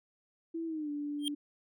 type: tone with pitch glide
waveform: sine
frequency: 329.6 to 291.9 Hz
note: E4 to D4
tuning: 0 to -10 cents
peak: -34 dBFS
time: 0.54-1.35 s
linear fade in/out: 10 ms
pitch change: -210 cents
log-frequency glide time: 0.66-0.9 s
type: tone with exponential growth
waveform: square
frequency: 3200 Hz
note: G7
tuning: 35 cents sharp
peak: -28 dBFS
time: 1.19-1.28 s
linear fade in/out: 1 ms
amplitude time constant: 18 ms
effects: none